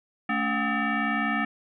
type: tone with frequency modulation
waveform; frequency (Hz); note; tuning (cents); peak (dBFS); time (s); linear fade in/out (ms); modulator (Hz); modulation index
sine; 784; G5; 0; -23; 0.29-1.45; 5; 501; 2.9
effects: none